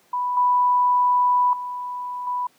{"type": "tone with level steps", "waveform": "sine", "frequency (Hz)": 988, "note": "B5", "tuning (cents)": 0, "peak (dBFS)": [-21, -15, -27, -22], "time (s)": [0.13, 2.47], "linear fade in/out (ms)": 5, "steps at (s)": [0.37, 1.53, 2.27], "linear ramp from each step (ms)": 2, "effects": ["pink hiss -59 dBFS RMS until 2.58 s", "high-pass 200 Hz 12 dB/octave"]}